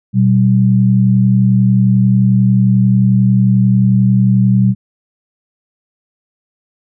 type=tone pair together; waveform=sine; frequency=121.27 / 192.5 Hz; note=B2 / G3; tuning=-31 / -31 cents; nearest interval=minor sixth; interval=800 cents; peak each=-10 dBFS; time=0.13-4.75 s; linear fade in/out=50 ms; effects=none